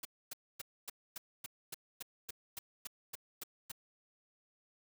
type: noise bursts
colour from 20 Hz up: white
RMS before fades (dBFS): -43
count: 14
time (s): 0.03-3.718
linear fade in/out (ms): 5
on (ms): 22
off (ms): 260
effects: none